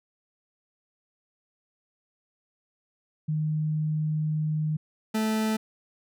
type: tone pair in turn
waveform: sine / 40% pulse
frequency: 154.2 / 218.5 Hz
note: D#3 / A3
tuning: -15 / -12 cents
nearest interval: tritone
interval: 603 cents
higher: second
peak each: -24 / -23 dBFS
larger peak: second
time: 3.28-4.77 / 5.14-5.57 s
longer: first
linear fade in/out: 10 ms
effects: none